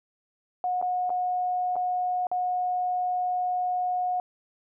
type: tone with dropouts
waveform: sine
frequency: 726 Hz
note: F#5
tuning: 33 cents flat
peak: -24 dBFS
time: 0.64-4.2 s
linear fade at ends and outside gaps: 1 ms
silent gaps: 0.815-0.825 / 1.095-1.102 / 1.757-1.764 / 2.269-2.315 s
effects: none